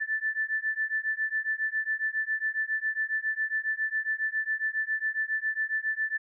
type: beating tone pair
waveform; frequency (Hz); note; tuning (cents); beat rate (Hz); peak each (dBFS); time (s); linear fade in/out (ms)
sine; 1755 / 1762.3; A6 / A6; -5 / +2; 7.3; -30; 0-6.18; 20
effects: none